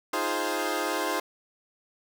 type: chord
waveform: 15% pulse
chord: F minor seventh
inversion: third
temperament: equal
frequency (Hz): 311.1 / 349.2 / 415.3 / 523.3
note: Eb4 / F4 / Ab4 / C5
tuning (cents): 0 / 0 / 0 / 0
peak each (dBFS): -26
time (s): 0.13-1.2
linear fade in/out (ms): 5
effects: none